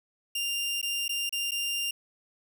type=tone with dropouts; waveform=sawtooth; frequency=2794 Hz; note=F7; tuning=in tune; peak=-25 dBFS; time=0.35-1.91 s; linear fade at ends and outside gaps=5 ms; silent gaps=0.815-0.827 / 1.081-1.092 / 1.294-1.325 / 1.51-1.517 s; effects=none